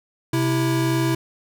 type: tone pair together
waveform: square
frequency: 130.8 / 329.6 Hz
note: C3 / E4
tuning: 0 / 0 cents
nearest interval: octave + major third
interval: 1600 cents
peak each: -22 dBFS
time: 0.33-1.15 s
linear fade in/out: 5 ms
effects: none